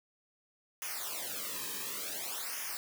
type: noise with flanger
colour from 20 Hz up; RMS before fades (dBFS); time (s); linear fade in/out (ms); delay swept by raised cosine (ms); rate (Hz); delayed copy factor
white; -39; 0.82-2.77; 0; 0.24 to 1.44; 0.56; -0.95
effects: none